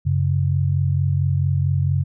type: tone pair together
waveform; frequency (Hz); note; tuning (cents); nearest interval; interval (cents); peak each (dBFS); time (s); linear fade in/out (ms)
sine; 94.15 / 138.59; F#2 / C#3; +31 / 0; perfect fifth; 669; -19; 0.05-2.04; 20
effects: none